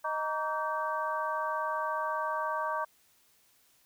harmonic tone with a mistuned harmonic, 311.1 Hz, D#4, in tune, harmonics 2 / 3 / 4 / 5, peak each -36 / -34 / -34 / -38 dBFS, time 0.04-2.85 s, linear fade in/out 10 ms, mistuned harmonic 4, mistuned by -140 cents, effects white hiss -66 dBFS RMS until 3.85 s

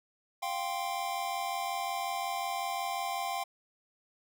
square chord, F suspended second, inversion none, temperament equal, 698.5 / 784 / 1046.5 Hz, F5 / G5 / C6, 0 / 0 / 0 cents, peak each -38 / -36 / -39 dBFS, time 0.42-3.44 s, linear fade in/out 10 ms, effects none

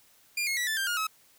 sawtooth tone with pitch steps, 2400 / 2163 / 1949.4 / 1756.9 / 1583.4 / 1427 / 1286.1 Hz, D7 / C#7 / B6 / A6 / G6 / F6 / E6, +37 / -43 / -23 / -3 / +17 / +37 / -43 cents, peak -24 dBFS, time 0.37-1.07 s, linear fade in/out 5 ms, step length 100 ms, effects white hiss -61 dBFS RMS until 1.38 s

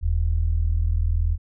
sine tone pair together, 40.85 / 81.2 Hz, E1 / E2, -15 / -26 cents, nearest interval octave, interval 1189 cents, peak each -21 / -21 dBFS, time 0.01-1.38 s, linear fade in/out 50 ms, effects none

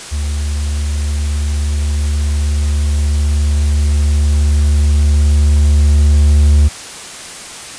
triangle tone with level ramp, 73.42 Hz, D2, in tune, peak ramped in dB -13 to -3 dBFS, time 0.11-6.69 s, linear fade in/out 20 ms, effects white hiss -29 dBFS RMS until 7.78 s + resampled to 22050 Hz

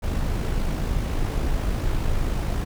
brown noise with amplitude modulation, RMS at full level -22 dBFS, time 0.02-2.65 s, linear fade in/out 20 ms, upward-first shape sine, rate 54 Hz, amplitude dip 35%, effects none

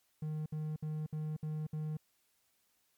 triangle tone bursts, 154.1 Hz, D#3, 16 cents flat, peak -33 dBFS, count 6, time 0.22-1.97 s, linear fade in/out 5 ms, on 240 ms, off 62 ms, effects white hiss -75 dBFS RMS until 2.97 s + MP3 96 kbps

